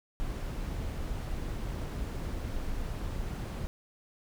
brown noise, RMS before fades -35 dBFS, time 0.2-3.67 s, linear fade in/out 0 ms, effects none

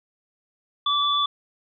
sine tone pair together, 1159 / 3466 Hz, D6 / A7, -23 / -27 cents, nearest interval octave + perfect fifth, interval 1896 cents, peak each -22 dBFS, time 0.86-1.26 s, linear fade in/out 5 ms, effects none

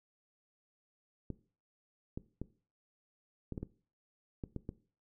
clicks, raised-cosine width 3 ms, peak -26 dBFS, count 9, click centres 1.303 / 2.175 / 2.416 / 3.523 / 3.578 / 3.63 / 4.438 / 4.563 / 4.691 s, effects noise-tail reverb RT60 0.4 s tail -18 dB re dry

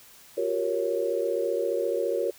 sine chord, G half-diminished seventh, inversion third, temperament equal with one note detuned, 357.2 / 392 / 466.2 / 554.4 Hz, F4 / G4 / Bb4 / Db5, +39 / 0 / 0 / 0 cents, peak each -31 / -32 / -28 / -29 dBFS, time 0.37-2.31 s, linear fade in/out 10 ms, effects white hiss -52 dBFS RMS until 2.38 s

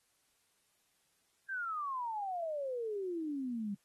sine exponential sweep, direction down, 1600 to 195.3 Hz, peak -35 dBFS, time 1.49-3.75 s, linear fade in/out 10 ms, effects white hiss -75 dBFS RMS until 3.84 s + AAC 32 kbps

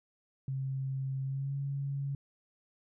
sine tone with pitch glide, 134 to 139.21 Hz, C3 to C#3, +42 to +8 cents, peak -32 dBFS, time 0.48-2.15 s, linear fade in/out 2 ms, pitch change +66 cents, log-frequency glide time 1.24-1.55 s, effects none

